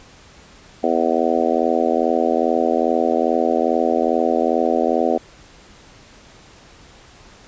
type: harmonic tone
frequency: 82.41 Hz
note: E2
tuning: in tune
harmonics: 3 / 4 / 5 / 6 / 7 / 8 / 9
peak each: -23 / -23 / -23 / -23 / -23 / -23 / -23 dBFS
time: 0.83-5.18 s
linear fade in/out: 10 ms
effects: pink hiss -46 dBFS RMS until 7.47 s + resampled to 16000 Hz